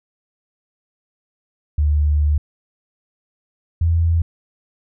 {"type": "tone pair in turn", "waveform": "sine", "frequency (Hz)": [74.3, 83.4], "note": ["D2", "E2"], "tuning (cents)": [21, 21], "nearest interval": "major second", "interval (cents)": 200, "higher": "second", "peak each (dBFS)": -13, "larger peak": "neither", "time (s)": [[1.78, 2.38], [3.81, 4.22]], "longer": "first", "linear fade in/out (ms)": 5, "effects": []}